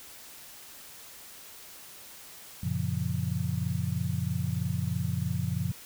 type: chord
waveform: sine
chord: Gb major seventh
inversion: none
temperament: just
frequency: 92.5 / 115.62 / 138.75 / 173.43 Hz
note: Gb2 / Bb2 / Db3 / F3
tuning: 0 / -14 / +2 / -12 cents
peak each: -33 dBFS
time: 2.63-5.72 s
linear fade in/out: 5 ms
effects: white hiss -48 dBFS RMS until 5.85 s